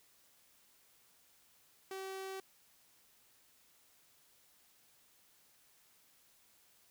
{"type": "tone", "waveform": "sawtooth", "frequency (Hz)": 383.4, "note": "G4", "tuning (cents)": -38, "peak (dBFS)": -38, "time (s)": [1.91, 2.4], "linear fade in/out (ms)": 2, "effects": ["white hiss -68 dBFS RMS until 6.9 s"]}